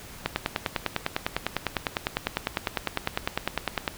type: click train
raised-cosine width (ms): 0.3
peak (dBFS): -8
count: 37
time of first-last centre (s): 0.26-3.878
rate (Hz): 9.95
effects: pink hiss -44 dBFS RMS until 3.97 s